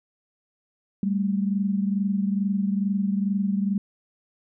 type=tone pair together; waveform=sine; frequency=196 / 218.3 Hz; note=G3 / A3; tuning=0 / -13 cents; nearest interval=major second; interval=187 cents; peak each=-22 / -28 dBFS; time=1.03-3.78 s; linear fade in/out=2 ms; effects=none

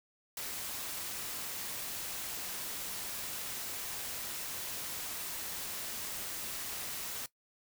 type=noise; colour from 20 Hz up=white; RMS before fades=-40 dBFS; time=0.37-7.26 s; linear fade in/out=2 ms; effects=noise-tail reverb RT60 0.1 s tail -18 dB re dry

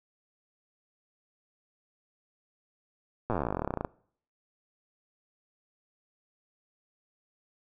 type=slowing click train; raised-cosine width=1 ms; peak=-16 dBFS; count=29; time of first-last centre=3.3-3.848 s; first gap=8 ms; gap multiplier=1.06; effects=noise-tail reverb RT60 0.6 s tail -23 dB re dry

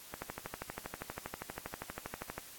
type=click train; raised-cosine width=0.5 ms; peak=-24 dBFS; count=29; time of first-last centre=0.14-2.38 s; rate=12.5 Hz; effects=white hiss -52 dBFS RMS until 2.58 s + AAC 64 kbps

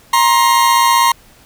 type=tone pair together; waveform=40% pulse; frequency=944 / 1059.6 Hz; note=A#5 / C6; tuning=+22 / +22 cents; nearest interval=major second; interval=200 cents; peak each=-11 dBFS; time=0.13-1.12 s; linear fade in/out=5 ms; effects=pink hiss -46 dBFS RMS until 1.45 s

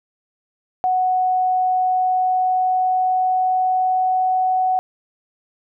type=tone with pitch glide; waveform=sine; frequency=740 to 744.7 Hz; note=F#5 to F#5; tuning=0 to +11 cents; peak=-15 dBFS; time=0.84-4.79 s; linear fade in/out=0 ms; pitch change=+11 cents; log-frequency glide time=1.85-4.5 s; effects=none

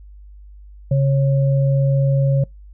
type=tone pair together; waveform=sine; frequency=137.78 / 547 Hz; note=C#3 / C#5; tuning=-10 / -23 cents; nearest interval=2 octaves; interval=2387 cents; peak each=-13 / -23 dBFS; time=0.91-2.44 s; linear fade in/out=5 ms; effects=noise-tail reverb RT60 0.2 s tail -26 dB re dry + added 50 Hz sine -38 dBFS peak until 2.73 s

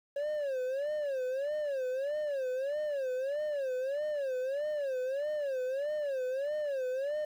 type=tone with vibrato; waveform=triangle; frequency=554.4 Hz; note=C#5; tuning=in tune; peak=-29 dBFS; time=0.16-7.25 s; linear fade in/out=5 ms; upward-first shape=sine; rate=1.6 Hz; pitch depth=160 cents each way; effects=10-bit

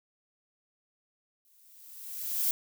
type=noise with exponential growth; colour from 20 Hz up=violet; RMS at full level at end=-26 dBFS; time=1.45-2.51 s; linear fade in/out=1 ms; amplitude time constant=230 ms; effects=none

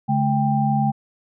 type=tone cluster; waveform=sine; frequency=142 / 214 / 791 Hz; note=C#3 / A3 / G5; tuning=+42 / -48 / +15 cents; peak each=-21 dBFS; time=0.08-0.92 s; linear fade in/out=20 ms; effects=none

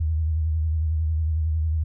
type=tone with vibrato; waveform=sine; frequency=79 Hz; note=D#2; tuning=27 cents sharp; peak=-20 dBFS; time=0-1.84 s; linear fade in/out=10 ms; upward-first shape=sine; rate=11 Hz; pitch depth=62 cents each way; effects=none

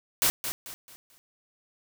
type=noise with echo; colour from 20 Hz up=white; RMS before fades=-23 dBFS; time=0.22-0.3 s; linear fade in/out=0 ms; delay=220 ms; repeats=4; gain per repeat=-9 dB; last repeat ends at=1.18 s; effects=none

